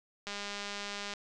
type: click train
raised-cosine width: 0.2 ms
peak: -22 dBFS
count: 177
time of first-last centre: 0.27-1.137 s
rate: 203 Hz
effects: resampled to 24000 Hz